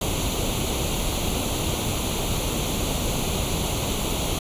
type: noise with comb filter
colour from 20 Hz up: pink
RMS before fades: -25 dBFS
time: 0.01-4.39 s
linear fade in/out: 5 ms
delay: 0.29 ms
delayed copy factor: +0.75
effects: resampled to 32000 Hz